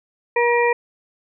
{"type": "harmonic tone", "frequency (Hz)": 477, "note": "A#4", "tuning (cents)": 40, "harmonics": [1, 2, 4, 5], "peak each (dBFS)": [-17, -20, -23, -24], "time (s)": [0.36, 0.73], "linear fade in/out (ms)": 5, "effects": []}